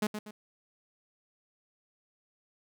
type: tone with echo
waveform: sawtooth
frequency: 211.5 Hz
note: G#3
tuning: 32 cents sharp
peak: -23 dBFS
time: 0.02-0.07 s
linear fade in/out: 5 ms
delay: 120 ms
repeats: 2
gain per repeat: -8 dB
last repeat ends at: 0.31 s
effects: none